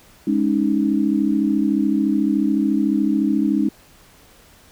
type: chord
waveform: sine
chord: Ab suspended fourth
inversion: none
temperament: equal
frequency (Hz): 207.7 / 277.2 / 311.1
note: Ab3 / Db4 / Eb4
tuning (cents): 0 / 0 / 0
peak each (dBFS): -20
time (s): 0.27-3.69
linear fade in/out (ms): 5
effects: pink hiss -50 dBFS RMS until 4.71 s